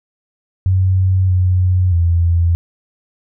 sine tone with pitch steps, 93.7 / 91.5 / 85.1 Hz, F#2 / F#2 / F2, +22 / -19 / -44 cents, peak -10 dBFS, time 0.66-2.55 s, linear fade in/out 0 ms, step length 630 ms, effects none

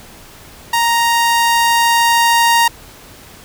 sawtooth tone with level ramp, 933 Hz, A#5, 1 cent sharp, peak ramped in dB -8 to -5 dBFS, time 0.73-2.68 s, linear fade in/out 5 ms, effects pink hiss -39 dBFS RMS until 3.44 s

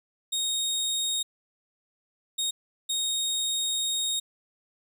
25% pulse tone bursts at uneven times, 3729 Hz, A#7, in tune, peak -22 dBFS, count 3, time 0.32-1.23 / 2.38-2.51 / 2.89-4.2 s, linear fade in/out 10 ms, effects none

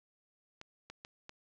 clicks, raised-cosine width 0.2 ms, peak -29 dBFS, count 4, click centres 0.614 / 0.9 / 1.049 / 1.294 s, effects low-pass 7000 Hz 12 dB/octave + 11-bit

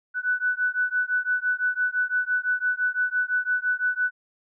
sine beating tone pair, 1487 / 1492.9 Hz, F#6 / F#6, +8 / +15 cents, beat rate 5.9 Hz, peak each -25 dBFS, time 0.14-4.11 s, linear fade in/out 50 ms, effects none

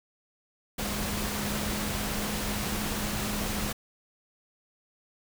sine tone in noise, 207.7 Hz, G#3, in tune, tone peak -35 dBFS, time 0.78-3.73 s, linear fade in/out 10 ms, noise pink, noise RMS -32 dBFS, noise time 0.78-3.73 s, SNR -6 dB, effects none

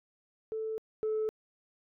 sine tone pair in turn, 440 / 434.2 Hz, A4 / A4, 0 / -23 cents, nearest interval unison, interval 23 cents, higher first, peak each -32 / -27 dBFS, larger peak second, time 0.52-0.78 / 1.03-1.29 s, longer neither, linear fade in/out 0 ms, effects tanh soft clip ceiling -26 dBFS

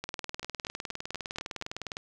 two click trains, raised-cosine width 0.2 ms, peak -21 / -18 dBFS, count 6 / 39, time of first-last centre 0.43-1.623 / 0.04-1.969 s, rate 4.19 / 19.7 Hz, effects none

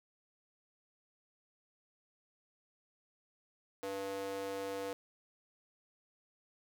square tone with high-pass filter, 98 Hz, G2, in tune, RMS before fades -40 dBFS, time 3.83-4.93 s, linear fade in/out 0 ms, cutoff 440 Hz, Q 3.2, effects none

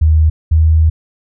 sine tone pair in turn, 78.4 / 79.45 Hz, D#2 / D#2, +14 / +37 cents, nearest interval unison, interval 23 cents, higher second, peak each -6 / -6 dBFS, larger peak neither, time 0.01-0.3 / 0.51-0.9 s, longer second, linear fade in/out 10 ms, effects none

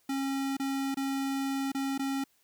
square tone with dropouts, 272.1 Hz, C#4, 32 cents flat, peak -30 dBFS, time 0.09-2.24 s, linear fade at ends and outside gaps 5 ms, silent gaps 0.569-0.597 / 0.945-0.97 / 1.719-1.747 / 1.979-1.993 s, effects white hiss -69 dBFS RMS until 2.43 s

